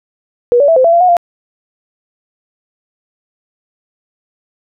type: tone with pitch steps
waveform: sine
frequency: 483.1 / 571 / 657 / 516 / 671 / 685 / 727 / 694 Hz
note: B4 / D5 / E5 / C5 / E5 / F5 / F#5 / F5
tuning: -38 / -49 / -6 / -24 / +31 / -34 / -31 / -11 cents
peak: -5 dBFS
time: 0.52-1.168 s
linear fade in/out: 0 ms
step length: 81 ms
effects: none